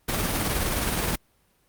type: noise with tremolo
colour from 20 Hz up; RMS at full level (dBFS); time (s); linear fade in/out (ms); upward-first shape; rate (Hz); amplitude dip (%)
pink; -24; 0.08-1.16; 10; sine; 19; 35
effects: pink hiss -65 dBFS RMS until 1.68 s + Opus 32 kbps